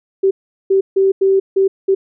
sine tone bursts at uneven times, 386.8 Hz, G4, 23 cents flat, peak -9 dBFS, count 6, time 0.23-0.31 / 0.7-0.81 / 0.96-1.12 / 1.21-1.4 / 1.56-1.68 / 1.88-1.95 s, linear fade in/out 10 ms, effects none

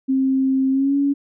sine tone with pitch glide, 265.6 to 281.1 Hz, C4 to C#4, +26 to +24 cents, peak -15 dBFS, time 0.08-1.14 s, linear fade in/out 20 ms, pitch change +98 cents, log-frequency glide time 0.71-0.96 s, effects none

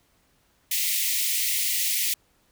white high-pass noise, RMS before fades -25 dBFS, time 0.71-2.14 s, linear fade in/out 5 ms, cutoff 1900 Hz, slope 96 dB/octave, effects pink hiss -65 dBFS RMS until 2.51 s

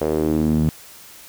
sawtooth tone with band-pass filter sweep, 77.78 Hz, D#2, in tune, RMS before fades -19 dBFS, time 0.01-0.69 s, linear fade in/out 0 ms, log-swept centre 500 to 180 Hz, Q 2.9, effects white hiss -43 dBFS RMS until 1.28 s

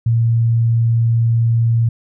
sine tone, 115.6 Hz, A#2, 14 cents flat, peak -11 dBFS, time 0.06-1.89 s, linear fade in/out 5 ms, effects none

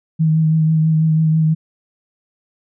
sine tone with vibrato, 158.4 Hz, D#3, 31 cents sharp, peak -11 dBFS, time 0.19-1.55 s, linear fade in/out 20 ms, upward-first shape triangle, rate 6.1 Hz, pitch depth 26 cents each way, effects none

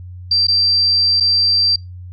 sine tone with dropouts, 4699 Hz, D8, in tune, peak -11 dBFS, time 0.31-1.76 s, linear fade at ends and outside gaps 5 ms, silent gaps 0.47-0.482 / 1.201-1.206 s, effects noise-tail reverb RT60 0.2 s tail -25 dB re dry + added 90 Hz sine -30 dBFS peak until 2.12 s

